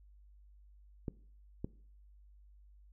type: clicks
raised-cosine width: 3 ms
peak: -24 dBFS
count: 2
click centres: 1.082 / 1.645 s
effects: noise-tail reverb RT60 0.5 s tail -20 dB re dry + added 50 Hz sine -57 dBFS peak until 2.92 s